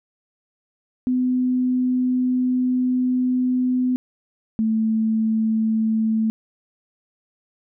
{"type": "tone pair in turn", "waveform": "sine", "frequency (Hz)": [252.5, 220.9], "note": ["B3", "A3"], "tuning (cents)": [39, 7], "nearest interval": "major second", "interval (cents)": 232, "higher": "first", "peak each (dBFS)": -17, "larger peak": "neither", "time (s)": [[1.07, 3.96], [4.59, 6.3]], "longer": "first", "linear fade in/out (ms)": 0, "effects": []}